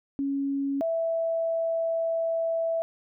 sine tone pair in turn, 277.2 / 659.3 Hz, C#4 / E5, 0 / 0 cents, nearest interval octave + minor third, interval 1500 cents, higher second, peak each -25 / -24 dBFS, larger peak second, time 0.19-0.81 / 0.81-2.82 s, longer second, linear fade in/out 0 ms, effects none

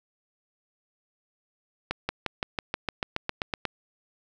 accelerating click train, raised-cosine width 0.3 ms, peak -11 dBFS, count 13, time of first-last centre 1.91-3.653 s, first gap 180 ms, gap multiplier 0.96, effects none

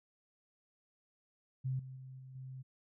sine tone with level steps, 130.81 Hz, C3, in tune, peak -33 / -45 / -47 / -49 / -44 dBFS, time 1.64-2.63 s, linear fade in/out 20 ms, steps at 1.79 / 1.96 / 2.19 / 2.35 s, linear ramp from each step 5 ms, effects none

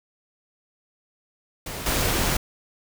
pink noise with level steps, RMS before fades -33 / -23 dBFS, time 1.66-2.37 s, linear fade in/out 5 ms, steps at 1.86 s, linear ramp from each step 2 ms, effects none

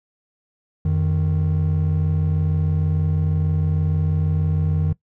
triangle tone pair together, 88.5 / 154.85 Hz, F2 / D#3, +23 / -8 cents, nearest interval minor seventh, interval 969 cents, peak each -17 dBFS, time 0.85-4.93 s, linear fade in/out 5 ms, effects noise-tail reverb RT60 0.1 s tail -20 dB re dry + tanh soft clip ceiling -10 dBFS

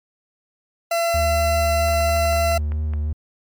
40% pulse tone, 676 Hz, E5, 43 cents sharp, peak -17 dBFS, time 0.91-2.58 s, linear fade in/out 5 ms
triangle tone with vibrato, 76 Hz, D#2, 40 cents flat, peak -18 dBFS, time 1.14-3.13 s, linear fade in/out 5 ms, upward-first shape sine, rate 3.1 Hz, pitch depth 20 cents each way
clicks, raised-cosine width 0.5 ms, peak -23 dBFS, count 11, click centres 1.885 / 1.935 / 2.007 / 2.093 / 2.165 / 2.255 / 2.329 / 2.364 / 2.517 / 2.72 / 2.936 s
effects MP3 96 kbps

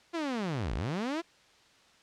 sawtooth linear two-way sweep, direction down then up, 349.2 to 43.45 to 349.2 Hz, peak -27 dBFS, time 0.13-1.22 s, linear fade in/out 20 ms, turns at 0.74 s, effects white hiss -61 dBFS RMS until 2.02 s + low-pass 5000 Hz 12 dB/octave

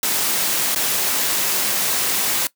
white noise with dropouts, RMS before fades -20 dBFS, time 0.03-2.47 s, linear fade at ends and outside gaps 2 ms, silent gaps 0.748-0.759 s, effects noise-tail reverb RT60 0.1 s tail -19 dB re dry + high-pass 150 Hz 12 dB/octave

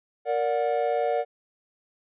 triangle chord, Bb augmented, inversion none, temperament just, 466.2 / 582.7 / 728.4 Hz, Bb4 / D5 / F#5, 0 / -14 / -27 cents, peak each -25 dBFS, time 0.25-1.25 s, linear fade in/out 50 ms, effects resampled to 8000 Hz

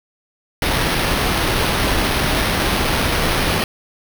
pink noise with sample-and-hold, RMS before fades -18 dBFS, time 0.62-3.64 s, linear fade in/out 2 ms, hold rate 7350 Hz, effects none

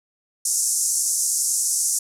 pink band-pass noise, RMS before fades -22 dBFS, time 0.45-1.99 s, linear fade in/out 5 ms, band 5900 to 11000 Hz, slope 48 dB/octave, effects none

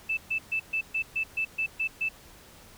sine tone bursts, 2637 Hz, E7, in tune, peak -25 dBFS, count 10, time 0.09-2.09 s, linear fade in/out 10 ms, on 83 ms, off 130 ms, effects pink hiss -52 dBFS RMS until 2.77 s

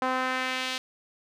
sawtooth tone with band-pass filter sweep, 257.6 Hz, C4, 27 cents flat, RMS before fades -29 dBFS, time 0.02-0.78 s, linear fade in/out 2 ms, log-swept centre 1000 to 3700 Hz, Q 1.3, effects none

